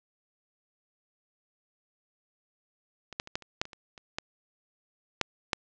clicks, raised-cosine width 0.2 ms, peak -24 / -13 / -26 / -13 / -30 / -10 / -26 / -28 / -29 / -14 / -7 / -8 dBFS, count 12, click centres 3.127 / 3.199 / 3.274 / 3.355 / 3.423 / 3.615 / 3.654 / 3.732 / 3.978 / 4.185 / 5.213 / 5.532 s, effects low-pass 7000 Hz 12 dB/octave

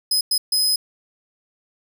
sawtooth tone bursts at uneven times, 5050 Hz, D#8, 25 cents sharp, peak -14 dBFS, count 3, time 0.11-0.21 / 0.31-0.38 / 0.52-0.76 s, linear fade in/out 5 ms, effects none

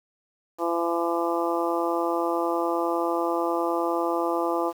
harmonic tone, 169.5 Hz, E3, 49 cents sharp, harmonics 2 / 3 / 4 / 5 / 6 / 7, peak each -27 / -29 / -30 / -31 / -32 / -32 dBFS, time 0.58-4.73 s, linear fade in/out 50 ms, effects 8-bit

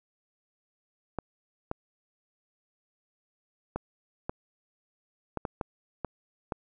clicks, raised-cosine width 1 ms, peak -17 dBFS, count 9, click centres 1.187 / 1.714 / 3.76 / 4.295 / 5.373 / 5.452 / 5.612 / 6.047 / 6.522 s, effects none

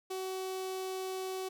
sawtooth tone with notch filter, 376.7 Hz, F#4, 31 cents sharp, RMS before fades -38 dBFS, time 0.1-1.49 s, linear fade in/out 10 ms, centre 1700 Hz, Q 1.4, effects none

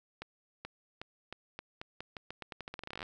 accelerating click train, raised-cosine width 0.3 ms, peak -25 dBFS, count 25, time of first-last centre 0.22-3.029 s, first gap 430 ms, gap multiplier 0.85, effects none

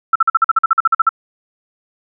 sine tone bursts, 1330 Hz, E6, 15 cents sharp, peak -7 dBFS, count 14, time 0.13-1.092 s, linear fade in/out 5 ms, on 26 ms, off 46 ms, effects none

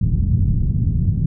white low-pass noise, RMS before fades -17 dBFS, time 0.01-1.26 s, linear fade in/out 5 ms, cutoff 150 Hz, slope 24 dB/octave, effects none

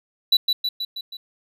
triangle tone with echo, 3951 Hz, B7, in tune, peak -11 dBFS, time 0.32-0.37 s, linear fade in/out 5 ms, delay 160 ms, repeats 5, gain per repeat -4 dB, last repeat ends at 1.17 s, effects none

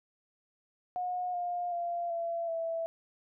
sine tone with pitch steps, 723 / 706.9 / 691.1 / 675.8 / 660.7 Hz, F#5 / F5 / F5 / E5 / E5, -40 / +21 / -18 / +43 / +4 cents, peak -31 dBFS, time 0.96-2.86 s, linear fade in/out 0 ms, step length 380 ms, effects none

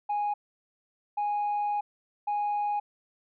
sine tone bursts at uneven times, 827 Hz, G#5, 8 cents flat, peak -24 dBFS, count 3, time 0.09-0.34 / 1.17-1.81 / 2.27-2.8 s, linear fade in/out 10 ms, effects tanh soft clip ceiling -24 dBFS

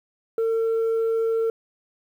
sine tone, 452.3 Hz, A4, 48 cents sharp, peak -17 dBFS, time 0.38-1.5 s, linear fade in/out 2 ms, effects tanh soft clip ceiling -19 dBFS + 9-bit

